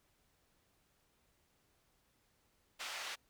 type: band-pass noise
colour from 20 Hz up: white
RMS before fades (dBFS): -44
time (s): 2.79-3.16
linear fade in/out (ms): 20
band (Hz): 740 to 3900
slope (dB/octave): 12
effects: pink hiss -75 dBFS RMS until 3.29 s